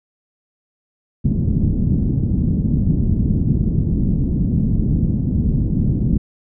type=low-pass noise; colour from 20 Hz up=white; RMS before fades=-17 dBFS; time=1.24-6.18 s; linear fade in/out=10 ms; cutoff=220 Hz; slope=24 dB/octave; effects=none